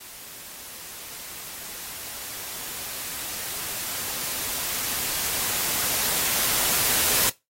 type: noise with level ramp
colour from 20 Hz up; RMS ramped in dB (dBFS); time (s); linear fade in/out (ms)
white; -42 to -21; 0-7.3; 10
effects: noise-tail reverb RT60 0.2 s tail -19 dB re dry + AAC 48 kbps